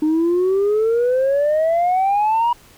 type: exponential sweep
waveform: sine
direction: up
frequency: 303.3 to 968 Hz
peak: -12 dBFS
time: 0.02-2.53 s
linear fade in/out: 5 ms
effects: tanh soft clip ceiling -12 dBFS + pink hiss -48 dBFS RMS until 2.77 s